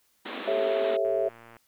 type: band-pass noise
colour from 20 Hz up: pink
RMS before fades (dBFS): -37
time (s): 0.25-0.97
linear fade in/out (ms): 10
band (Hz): 210 to 3900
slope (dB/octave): 96
type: chord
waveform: sine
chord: A dominant seventh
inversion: third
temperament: just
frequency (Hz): 396 / 440 / 550 / 660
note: G4 / A4 / C#5 / E5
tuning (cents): +18 / 0 / -14 / +2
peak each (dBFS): -30 / -31 / -30 / -26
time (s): 0.47-1.29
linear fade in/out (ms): 10
type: click train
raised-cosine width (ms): 0.5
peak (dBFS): -34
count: 61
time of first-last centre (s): 1.05-1.567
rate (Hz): 116
effects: white hiss -68 dBFS RMS until 1.67 s